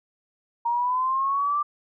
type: linear sweep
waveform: sine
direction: up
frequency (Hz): 932.3 to 1185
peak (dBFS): -21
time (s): 0.65-1.63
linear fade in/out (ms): 10
effects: none